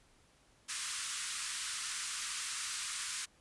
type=band-pass noise; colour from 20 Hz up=white; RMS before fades=-40 dBFS; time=0.68-3.26 s; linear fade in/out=20 ms; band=1100 to 10000 Hz; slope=48 dB/octave; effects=pink hiss -67 dBFS RMS until 3.4 s + resampled to 24000 Hz